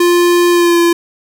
square tone with pitch glide, 349.5 to 341.9 Hz, F4 to F4, +1 to -37 cents, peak -8 dBFS, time 0-0.93 s, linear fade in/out 5 ms, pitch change -38 cents, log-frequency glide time 0.51-0.79 s, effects none

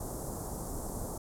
pink band-stop noise, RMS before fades -38 dBFS, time 0-1.18 s, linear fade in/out 5 ms, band 980 to 7300 Hz, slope 24 dB/octave, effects low-pass 12000 Hz 12 dB/octave

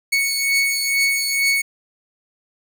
sawtooth beating tone pair, 2217 / 2219.2 Hz, C#7 / C#7, 0 / +1 cents, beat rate 2.2 Hz, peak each -15 / -19 dBFS, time 0.12-1.62 s, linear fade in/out 10 ms, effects none

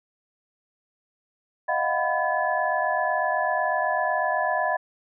sine tone cluster, 621 / 699 / 747 / 997 / 1718 Hz, D#5 / F5 / F#5 / B5 / A6, -3 / +1 / +16 / +16 / -42 cents, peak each -28 dBFS, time 1.68-4.77 s, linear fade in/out 10 ms, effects none

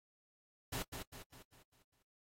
pink noise with echo, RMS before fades -41 dBFS, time 0.72-0.83 s, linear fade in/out 10 ms, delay 200 ms, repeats 6, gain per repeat -6 dB, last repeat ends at 2.03 s, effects noise-tail reverb RT60 0.1 s tail -24 dB re dry + AAC 48 kbps

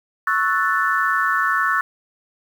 sine chord, F# minor seventh, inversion second, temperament equal, 1108.7 / 1318.5 / 1480 / 1760 Hz, C#6 / E6 / F#6 / A6, 0 / 0 / 0 / 0 cents, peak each -22 dBFS, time 0.27-1.81 s, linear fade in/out 2 ms, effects 7-bit

